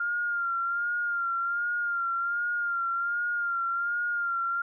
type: tone with vibrato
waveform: sine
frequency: 1399 Hz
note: F6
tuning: 3 cents sharp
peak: -26 dBFS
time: 0-4.62 s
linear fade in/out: 5 ms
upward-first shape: sine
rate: 1.3 Hz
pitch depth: 39 cents each way
effects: none